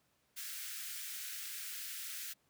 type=high-pass noise; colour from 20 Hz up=white; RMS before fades=-44 dBFS; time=0.36-2.34 s; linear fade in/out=20 ms; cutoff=1400 Hz; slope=48 dB/octave; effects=pink hiss -75 dBFS RMS until 2.49 s + high-pass 100 Hz 12 dB/octave